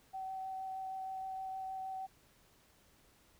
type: tone with vibrato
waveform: sine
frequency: 762 Hz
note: G5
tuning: 49 cents flat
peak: -39 dBFS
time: 0.13-2.07 s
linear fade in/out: 20 ms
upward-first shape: sine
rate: 6.4 Hz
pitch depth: 9 cents each way
effects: pink hiss -67 dBFS RMS until 3.39 s